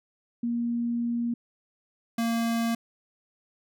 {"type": "tone pair in turn", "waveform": ["sine", "square"], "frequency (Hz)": [236.3, 230.6], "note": ["A#3", "A#3"], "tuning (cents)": [24, -19], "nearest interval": "unison", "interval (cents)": 43, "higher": "first", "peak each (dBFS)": -25, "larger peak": "neither", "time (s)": [[0.43, 1.34], [2.18, 2.75]], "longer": "first", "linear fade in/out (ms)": 5, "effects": []}